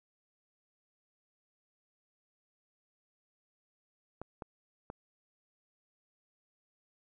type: clicks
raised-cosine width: 1 ms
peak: -27 dBFS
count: 3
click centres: 4.216 / 4.422 / 4.901 s
effects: none